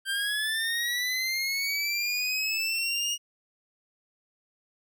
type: linear sweep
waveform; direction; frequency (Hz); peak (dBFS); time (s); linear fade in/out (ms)
25% pulse; up; 1568 to 2873; -23; 0.05-3.18; 50
effects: none